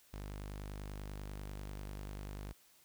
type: tone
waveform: sawtooth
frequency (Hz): 50.2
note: G1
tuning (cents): +42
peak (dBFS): -39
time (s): 0.13-2.53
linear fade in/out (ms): 10
effects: white hiss -66 dBFS RMS until 2.84 s